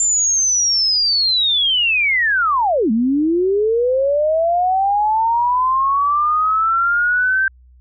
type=linear two-way sweep; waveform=sine; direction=down then up; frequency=7270 to 212.4 to 1568 Hz; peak=-13 dBFS; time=0-7.48 s; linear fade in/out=2 ms; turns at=2.91 s; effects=added 62 Hz sine -44 dBFS peak until 7.8 s